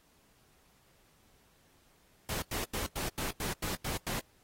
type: noise bursts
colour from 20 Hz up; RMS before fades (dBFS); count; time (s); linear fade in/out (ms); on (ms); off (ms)
pink; -36; 9; 2.29-4.196; 2; 130; 92
effects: pink hiss -67 dBFS RMS until 4.43 s + AAC 48 kbps